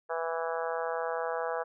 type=harmonic tone; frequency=164.81 Hz; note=E3; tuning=in tune; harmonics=3 / 4 / 5 / 6 / 7 / 8 / 9 / 10; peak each=-34 / -36 / -38 / -40 / -41 / -42 / -43 / -44 dBFS; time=0.09-1.64 s; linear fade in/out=20 ms; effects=none